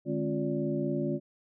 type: tone cluster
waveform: sine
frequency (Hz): 149.9 / 207.7 / 267.9 / 352.2 / 578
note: D3 / G#3 / C4 / F4 / D5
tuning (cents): +36 / 0 / +41 / +15 / -28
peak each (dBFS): -34 / -35 / -33 / -33 / -37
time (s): 0.05-1.2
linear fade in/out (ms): 50
effects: none